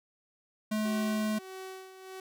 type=tone; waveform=square; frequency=214.8 Hz; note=A3; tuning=41 cents flat; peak=-29 dBFS; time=0.71-1.39 s; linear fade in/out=10 ms
type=tone with tremolo; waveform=sawtooth; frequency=377.8 Hz; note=F#4; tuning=36 cents sharp; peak=-36 dBFS; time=0.85-2.2 s; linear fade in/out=2 ms; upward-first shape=sine; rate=1.6 Hz; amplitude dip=65%
effects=none